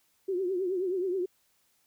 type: tone with vibrato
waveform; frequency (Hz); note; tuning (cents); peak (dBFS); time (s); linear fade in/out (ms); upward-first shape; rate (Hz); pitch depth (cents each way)
sine; 370; F#4; 0; -27; 0.28-1.26; 10; triangle; 9.4; 120
effects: white hiss -70 dBFS RMS until 1.86 s